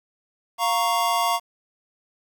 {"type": "chord", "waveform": "square", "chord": "Bb minor", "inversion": "second", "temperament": "equal", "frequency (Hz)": [698.5, 932.3, 1108.7], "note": ["F5", "Bb5", "Db6"], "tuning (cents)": [0, 0, 0], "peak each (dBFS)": -25, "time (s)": [0.58, 1.4], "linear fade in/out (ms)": 50, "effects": ["9-bit"]}